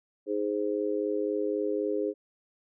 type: harmonic tone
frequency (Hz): 103.83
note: G#2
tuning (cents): 0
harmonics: 3 / 4 / 5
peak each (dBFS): -32 / -29 / -33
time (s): 0.26-2.14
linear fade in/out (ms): 50
effects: none